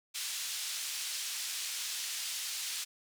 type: band-pass noise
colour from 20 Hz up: pink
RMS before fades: -38 dBFS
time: 0.14-2.85 s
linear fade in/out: 20 ms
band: 3400 to 10000 Hz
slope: 12 dB/octave
effects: none